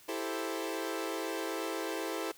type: chord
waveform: sawtooth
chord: A minor seventh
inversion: second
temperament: equal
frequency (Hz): 329.6 / 392 / 440 / 523.3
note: E4 / G4 / A4 / C5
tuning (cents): 0 / 0 / 0 / 0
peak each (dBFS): -34 / -37 / -36 / -37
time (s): 0.08-2.32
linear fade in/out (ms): 10
effects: white hiss -58 dBFS RMS until 2.37 s